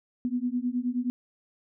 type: beating tone pair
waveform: sine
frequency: 242 / 251.5 Hz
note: B3 / B3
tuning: -35 / +32 cents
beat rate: 9.5 Hz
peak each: -29 dBFS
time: 0.25-1.1 s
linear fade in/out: 0 ms
effects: none